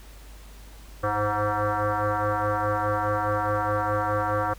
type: tone with frequency modulation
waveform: sine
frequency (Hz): 311.1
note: D#4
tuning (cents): 0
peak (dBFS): -22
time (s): 1.03-4.54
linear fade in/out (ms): 10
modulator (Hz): 209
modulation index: 5.6
effects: added 50 Hz sine -43 dBFS peak until 4.58 s + pink hiss -51 dBFS RMS until 4.58 s